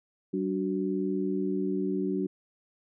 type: tone cluster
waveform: sine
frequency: 191.7 / 291.3 / 371.6 Hz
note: G3 / D4 / F#4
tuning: -38 / -14 / +7 cents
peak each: -31 dBFS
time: 0.33-2.27 s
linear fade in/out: 10 ms
effects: none